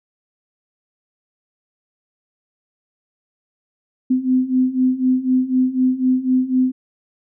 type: beating tone pair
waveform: sine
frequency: 254 / 258 Hz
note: B3 / C4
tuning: +49 / -24 cents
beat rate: 4 Hz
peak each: -19 / -16 dBFS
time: 4.1-6.72 s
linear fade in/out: 10 ms
effects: none